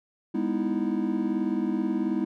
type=chord; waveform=triangle; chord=E major seventh; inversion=first; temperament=equal with one note detuned; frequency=204.2 / 246.9 / 311.1 / 329.6 Hz; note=G#3 / B3 / D#4 / E4; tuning=-29 / 0 / 0 / 0 cents; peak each=-28 dBFS; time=0.34-2.25 s; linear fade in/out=10 ms; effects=none